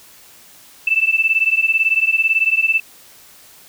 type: beating tone pair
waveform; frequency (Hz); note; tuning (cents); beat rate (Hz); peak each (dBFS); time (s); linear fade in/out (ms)
sine; 2637 / 2655; E7 / E7; 0 / +12; 18; -16; 0.87-2.8; 5
effects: white hiss -45 dBFS RMS until 3.68 s